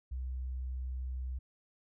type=tone; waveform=sine; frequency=63.8 Hz; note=C2; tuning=43 cents flat; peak=-35 dBFS; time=0.11-1.39 s; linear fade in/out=10 ms; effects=none